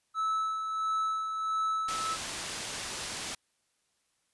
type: tone with tremolo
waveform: triangle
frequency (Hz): 1305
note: E6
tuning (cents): -18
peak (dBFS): -25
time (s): 0.14-2.17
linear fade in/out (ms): 50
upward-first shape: sine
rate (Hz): 1.5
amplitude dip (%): 45
type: low-pass noise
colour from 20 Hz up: white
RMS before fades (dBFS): -38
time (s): 1.88-3.35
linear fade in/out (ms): 5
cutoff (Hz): 7400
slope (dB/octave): 12
effects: white hiss -75 dBFS RMS until 4.33 s + resampled to 24000 Hz